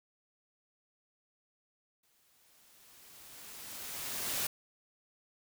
white noise with exponential growth, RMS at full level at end -33 dBFS, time 2.03-4.47 s, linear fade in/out 5 ms, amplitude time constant 530 ms, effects none

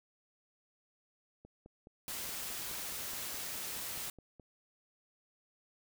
click train, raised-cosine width 2 ms, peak -40 dBFS, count 15, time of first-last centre 1.45-4.397 s, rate 4.75 Hz
white noise, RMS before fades -41 dBFS, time 2.08-4.1 s, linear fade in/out 2 ms
effects none

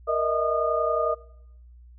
sine tone cluster, 467.4 / 612 / 643 / 1222 Hz, A#4 / D#5 / E5 / D#6, +5 / -29 / -43 / -32 cents, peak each -27 dBFS, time 0.07-1.15 s, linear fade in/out 20 ms, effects noise-tail reverb RT60 0.8 s tail -21 dB re dry + added 60 Hz sine -46 dBFS peak until 1.98 s

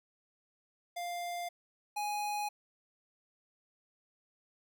square tone pair in turn, 699 / 831.3 Hz, F5 / G#5, +1 / +1 cents, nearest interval minor third, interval 300 cents, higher second, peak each -37 / -34 dBFS, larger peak second, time 0.96-1.49 / 1.96-2.49 s, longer neither, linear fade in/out 10 ms, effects none

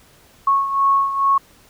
sine beating tone pair, 1100 / 1102.3 Hz, C#6 / C#6, -14 / -10 cents, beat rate 2.3 Hz, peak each -15 / -21 dBFS, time 0.47-1.38 s, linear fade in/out 5 ms, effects pink hiss -51 dBFS RMS until 1.69 s

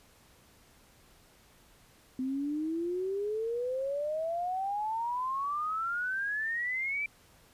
sine exponential sweep, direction up, 254.8 to 2349 Hz, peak -30 dBFS, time 2.19-7.06 s, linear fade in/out 2 ms, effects pink hiss -61 dBFS RMS until 7.53 s + resampled to 32000 Hz

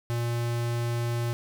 square tone, 118.4 Hz, A#2, 27 cents sharp, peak -27 dBFS, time 0.1-1.33 s, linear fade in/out 0 ms, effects 9-bit

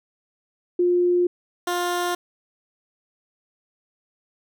sine / 15% pulse tone pair in turn, 354.2 / 352.9 Hz, F4 / F4, +24 / +18 cents, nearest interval unison, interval 6 cents, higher first, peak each -16 dBFS, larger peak neither, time 0.79-1.27 / 1.67-2.15 s, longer neither, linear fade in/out 5 ms, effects none

